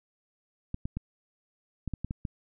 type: clicks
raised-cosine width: 5 ms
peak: -20 dBFS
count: 8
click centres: 0.744 / 0.855 / 0.97 / 1.877 / 1.937 / 2.046 / 2.109 / 2.252 s
effects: none